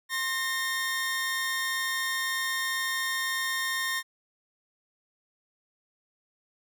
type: tone pair together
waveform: sawtooth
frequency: 1057 / 1834 Hz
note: C6 / A#6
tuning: +17 / -29 cents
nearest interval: minor seventh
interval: 954 cents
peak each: -31 / -25 dBFS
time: 0.09-4.03 s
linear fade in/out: 50 ms
effects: none